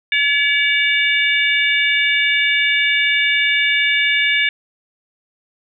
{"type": "harmonic tone with a mistuned harmonic", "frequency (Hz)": 569, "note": "C#5", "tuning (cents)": 45, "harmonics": [3, 4, 5, 6], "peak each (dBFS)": [-19, -16, -21, -22], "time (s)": [0.12, 4.49], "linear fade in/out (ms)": 2, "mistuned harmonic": 6, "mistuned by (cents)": 78, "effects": []}